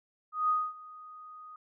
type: tone with ADSR envelope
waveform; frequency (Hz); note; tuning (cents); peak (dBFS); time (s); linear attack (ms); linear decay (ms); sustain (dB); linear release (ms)
sine; 1244.5; D#6; 0; -23; 0.32-1.56; 170; 240; -22; 3
effects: none